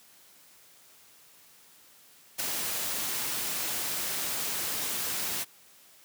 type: noise with ADSR envelope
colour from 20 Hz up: white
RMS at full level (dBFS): -28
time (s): 2.38-5.45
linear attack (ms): 21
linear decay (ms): 5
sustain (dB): -4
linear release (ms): 30
effects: white hiss -57 dBFS RMS until 6.04 s + high-pass 100 Hz 12 dB/octave